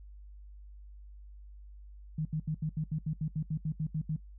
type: tone bursts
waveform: sine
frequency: 155.56 Hz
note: D#3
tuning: in tune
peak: -29 dBFS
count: 14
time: 2.18-4.163 s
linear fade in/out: 5 ms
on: 72 ms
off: 75 ms
effects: noise-tail reverb RT60 0.1 s tail -18 dB re dry + added 50 Hz sine -47 dBFS peak until 4.38 s